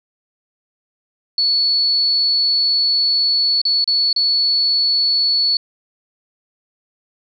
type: tone with dropouts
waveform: sine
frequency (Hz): 4422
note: C#8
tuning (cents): -5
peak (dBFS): -13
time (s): 1.38-5.57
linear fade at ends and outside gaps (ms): 2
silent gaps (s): 3.616-3.652 / 3.843-3.876 / 4.129-4.162
effects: none